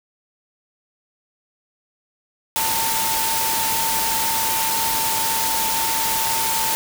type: tone in noise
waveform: sine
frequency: 899 Hz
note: A5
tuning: 37 cents sharp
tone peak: -24 dBFS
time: 2.56-6.75 s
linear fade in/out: 0 ms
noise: white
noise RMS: -22 dBFS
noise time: 2.56-6.75 s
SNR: -5 dB
effects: none